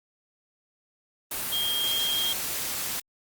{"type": "tone in noise", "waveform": "sine", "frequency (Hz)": 3225, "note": "G7", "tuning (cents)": 48, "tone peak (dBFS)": -25, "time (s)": [1.52, 2.33], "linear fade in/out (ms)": 5, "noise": "white", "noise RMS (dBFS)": -31, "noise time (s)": [1.31, 3], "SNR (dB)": 3, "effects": ["Opus 32 kbps"]}